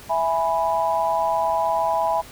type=chord; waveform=sine; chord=E major; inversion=none; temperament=equal; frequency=659.3 / 830.6 / 987.8 Hz; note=E5 / G#5 / B5; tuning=0 / 0 / 0 cents; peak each=-23 dBFS; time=0.09-2.22 s; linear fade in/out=20 ms; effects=pink hiss -43 dBFS RMS until 2.31 s